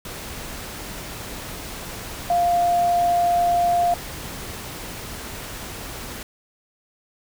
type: tone in noise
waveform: sine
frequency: 698.5 Hz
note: F5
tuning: in tune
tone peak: -16 dBFS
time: 2.3-3.94 s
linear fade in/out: 2 ms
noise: pink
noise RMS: -34 dBFS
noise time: 0.05-6.23 s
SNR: +15 dB
effects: none